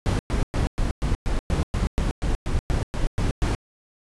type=noise bursts; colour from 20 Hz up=brown; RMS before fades=-22 dBFS; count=15; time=0.06-3.55 s; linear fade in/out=0 ms; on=130 ms; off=110 ms; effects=resampled to 24000 Hz